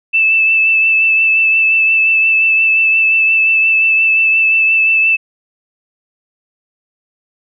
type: tone with vibrato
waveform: sine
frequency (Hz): 2637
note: E7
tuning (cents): 0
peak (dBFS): -8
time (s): 0.13-5.17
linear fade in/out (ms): 20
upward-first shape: triangle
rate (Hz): 5.7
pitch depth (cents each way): 22
effects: none